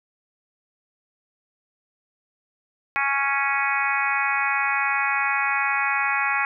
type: harmonic tone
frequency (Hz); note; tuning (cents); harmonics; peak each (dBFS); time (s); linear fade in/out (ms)
277.2; C#4; 0; 3 / 4 / 5 / 6 / 7 / 8 / 9; -28 / -28 / -28 / -28 / -28 / -28 / -28; 2.96-6.45; 0
effects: none